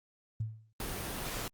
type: tone with exponential decay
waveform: sine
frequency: 110 Hz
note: A2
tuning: in tune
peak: -29 dBFS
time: 0.4-0.73 s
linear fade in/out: 5 ms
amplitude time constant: 70 ms
type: noise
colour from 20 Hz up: pink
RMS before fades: -38 dBFS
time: 0.8-1.48 s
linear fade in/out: 2 ms
effects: Opus 32 kbps